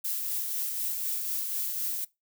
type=noise with tremolo; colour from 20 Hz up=violet; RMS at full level=-30 dBFS; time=0.04-2.05 s; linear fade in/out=10 ms; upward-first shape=triangle; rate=4 Hz; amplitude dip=35%; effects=noise-tail reverb RT60 0.2 s tail -21 dB re dry